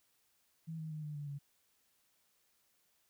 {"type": "tone with pitch steps", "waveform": "sine", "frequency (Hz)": [162.2, 157.95, 153.81, 149.77, 145.85, 142.02], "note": ["E3", "D#3", "D#3", "D3", "D3", "C#3"], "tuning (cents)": [-28, 26, -20, 34, -12, 42], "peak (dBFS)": -40, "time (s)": [0.67, 1.39], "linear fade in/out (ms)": 20, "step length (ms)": 120, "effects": ["white hiss -75 dBFS RMS until 3.09 s"]}